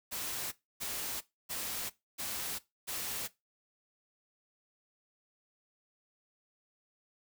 white noise bursts, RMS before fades -38 dBFS, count 5, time 0.11-3.28 s, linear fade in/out 20 ms, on 410 ms, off 280 ms, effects noise-tail reverb RT60 0.2 s tail -18 dB re dry

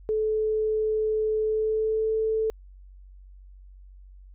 sine tone with pitch glide, 433.4 to 440 Hz, A4 to A4, -26 to 0 cents, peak -22 dBFS, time 0.09-2.5 s, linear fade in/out 0 ms, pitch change +26 cents, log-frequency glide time 1.42-2.13 s, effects added 47 Hz sine -45 dBFS peak until 4.34 s

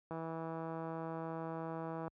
click train, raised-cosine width 1 ms, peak -29 dBFS, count 322, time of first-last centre 0.11-2.079 s, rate 163 Hz, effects high-pass 60 Hz 12 dB/octave

